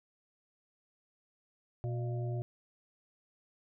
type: harmonic tone with a mistuned harmonic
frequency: 121 Hz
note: B2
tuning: 35 cents flat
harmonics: 1 / 3 / 5 / 6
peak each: -33 / -43 / -47 / -49 dBFS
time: 1.84-2.42 s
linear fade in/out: 0 ms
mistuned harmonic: 6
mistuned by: -77 cents
effects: none